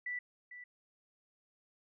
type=tone with echo; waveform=sine; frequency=1970 Hz; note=B6; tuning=5 cents flat; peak=-36 dBFS; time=0.06-0.19 s; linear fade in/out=5 ms; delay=450 ms; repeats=1; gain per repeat=-11 dB; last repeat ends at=0.64 s; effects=none